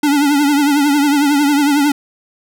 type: tone with vibrato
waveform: square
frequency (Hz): 287.9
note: D4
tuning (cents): -34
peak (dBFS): -11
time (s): 0.03-1.92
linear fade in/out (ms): 5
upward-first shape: triangle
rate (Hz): 11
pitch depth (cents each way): 84
effects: none